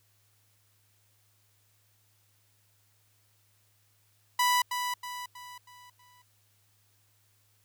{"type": "tone with echo", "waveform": "sawtooth", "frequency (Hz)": 987.8, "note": "B5", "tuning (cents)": 0, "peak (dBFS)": -19, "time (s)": [4.39, 4.62], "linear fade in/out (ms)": 5, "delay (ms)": 320, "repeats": 5, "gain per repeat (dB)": -7, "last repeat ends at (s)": 6.22, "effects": ["added 103 Hz sine -69 dBFS peak until 7.64 s", "white hiss -69 dBFS RMS until 7.64 s"]}